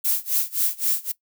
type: noise with tremolo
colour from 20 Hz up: violet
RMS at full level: -20 dBFS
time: 0.04-1.12 s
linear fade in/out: 10 ms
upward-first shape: sine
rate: 3.8 Hz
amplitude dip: 95%
effects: noise-tail reverb RT60 0.1 s tail -19 dB re dry